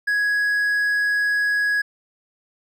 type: tone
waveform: triangle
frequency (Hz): 1667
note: G#6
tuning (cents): +6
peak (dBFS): -16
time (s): 0.07-1.82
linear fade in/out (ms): 10
effects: none